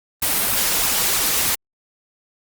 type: noise with flanger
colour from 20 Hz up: white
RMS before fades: -19 dBFS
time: 0.22-1.55 s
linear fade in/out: 5 ms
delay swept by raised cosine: 0.75 to 6.35 ms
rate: 3.2 Hz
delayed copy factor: +0.5
effects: Opus 32 kbps